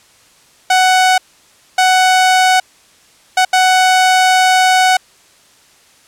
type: tone bursts at uneven times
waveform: sawtooth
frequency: 744 Hz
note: F#5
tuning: 9 cents sharp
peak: -4 dBFS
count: 4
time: 0.7-1.18 / 1.78-2.6 / 3.37-3.45 / 3.53-4.97 s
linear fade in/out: 5 ms
effects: white hiss -48 dBFS RMS until 6.07 s + low-pass 9000 Hz 12 dB/octave